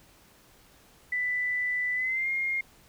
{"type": "tone with pitch glide", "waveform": "sine", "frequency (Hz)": [1987, 2130], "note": ["B6", "C7"], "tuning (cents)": [10, 30], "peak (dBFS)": -26, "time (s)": [1.12, 2.61], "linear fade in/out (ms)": 5, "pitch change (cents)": 120, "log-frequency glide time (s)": [1.94, 2.29], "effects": ["pink hiss -58 dBFS RMS until 2.88 s"]}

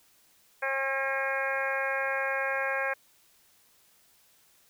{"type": "harmonic tone", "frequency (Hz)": 270.2, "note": "C#4", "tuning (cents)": -44, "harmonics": [2, 3, 4, 5, 6, 7, 8, 9], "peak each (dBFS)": [-33, -37, -37, -41, -31, -39, -37, -39], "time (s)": [0.62, 2.94], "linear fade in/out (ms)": 10, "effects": ["white hiss -63 dBFS RMS until 4.69 s"]}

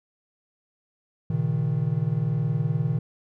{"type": "tone cluster", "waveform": "triangle", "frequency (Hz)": [117.3, 136.5, 157.1], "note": ["A#2", "C#3", "D#3"], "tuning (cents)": [11, -26, 17], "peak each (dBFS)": [-25, -26, -23], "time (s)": [1.3, 2.99], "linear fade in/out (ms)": 5, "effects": []}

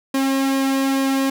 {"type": "tone with flanger", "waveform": "sawtooth", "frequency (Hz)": 270, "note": "C#4", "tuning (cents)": -45, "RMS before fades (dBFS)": -19, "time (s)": [0.14, 1.3], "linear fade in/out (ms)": 5, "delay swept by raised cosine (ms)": [1.4, 2.33], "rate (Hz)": 2.3, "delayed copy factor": -0.6, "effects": []}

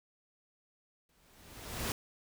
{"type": "noise with exponential growth", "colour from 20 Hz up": "pink", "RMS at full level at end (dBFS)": -33, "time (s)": [1.09, 1.92], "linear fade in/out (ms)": 1, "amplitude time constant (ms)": 180, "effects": []}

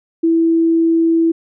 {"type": "tone", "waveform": "sine", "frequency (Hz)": 329.6, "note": "E4", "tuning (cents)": 0, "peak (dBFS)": -10, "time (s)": [0.23, 1.32], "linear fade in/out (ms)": 10, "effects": []}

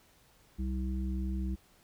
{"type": "harmonic tone", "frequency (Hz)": 64.5, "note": "C2", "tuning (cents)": -24, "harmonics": [1, 3, 5], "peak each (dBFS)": [-32, -37, -43], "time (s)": [0.58, 1.56], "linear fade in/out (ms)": 20, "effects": ["pink hiss -64 dBFS RMS until 1.83 s"]}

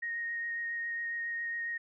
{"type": "tone with vibrato", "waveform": "sine", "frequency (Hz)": 1864.7, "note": "A#6", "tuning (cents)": 0, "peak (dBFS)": -33, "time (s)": [0.02, 1.78], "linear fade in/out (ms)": 10, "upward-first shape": "triangle", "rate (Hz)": 7.3, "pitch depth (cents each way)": 13, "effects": []}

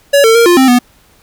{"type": "tone with pitch steps", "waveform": "square", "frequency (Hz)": [565, 450.7, 465.4, 350.7, 262.8, 245.6], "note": ["C#5", "A4", "A#4", "F4", "C4", "B3"], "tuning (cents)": [33, 42, -3, 7, 8, -9], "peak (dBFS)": -5, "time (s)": [0.13, 0.79], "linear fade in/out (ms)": 10, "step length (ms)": 110, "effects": ["pink hiss -48 dBFS RMS until 1.22 s"]}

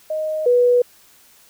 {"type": "tone pair in turn", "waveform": "sine", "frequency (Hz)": [622.3, 489.4], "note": ["D#5", "B4"], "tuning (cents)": [0, -16], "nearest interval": "major third", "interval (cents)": 416, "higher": "first", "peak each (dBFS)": [-20, -11], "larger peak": "second", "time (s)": [[0.1, 0.46], [0.46, 0.82]], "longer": "neither", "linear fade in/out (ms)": 5, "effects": ["white hiss -51 dBFS RMS until 1.49 s"]}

